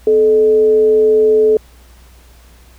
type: tone with frequency modulation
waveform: sine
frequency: 432.8 Hz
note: A4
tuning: 29 cents flat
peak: -7 dBFS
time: 0.07-1.57 s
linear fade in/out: 2 ms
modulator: 179 Hz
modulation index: 0.23
effects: added 60 Hz sine -41 dBFS peak until 2.78 s + pink hiss -48 dBFS RMS until 2.78 s